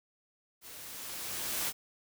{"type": "noise with level ramp", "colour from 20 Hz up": "white", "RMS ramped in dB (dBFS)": [-49, -32], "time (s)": [0.61, 1.73], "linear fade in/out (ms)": 50, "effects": []}